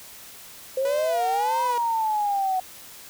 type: exponential two-way sweep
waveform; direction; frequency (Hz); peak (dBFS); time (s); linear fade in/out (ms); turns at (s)
sine; up then down; 517 to 987.8 to 739; -21; 0.77-2.6; 5; 1.66
type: tone with vibrato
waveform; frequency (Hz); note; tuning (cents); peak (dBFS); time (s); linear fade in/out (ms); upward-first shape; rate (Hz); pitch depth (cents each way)
sawtooth; 488.1; B4; -20; -26; 0.85-1.78; 2; sine; 1.7; 110
effects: white hiss -44 dBFS RMS until 3.09 s